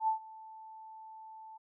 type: tone with ADSR envelope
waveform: sine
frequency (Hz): 880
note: A5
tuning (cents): 0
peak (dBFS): -25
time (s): 0-1.58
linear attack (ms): 77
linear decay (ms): 110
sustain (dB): -22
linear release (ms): 15
effects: none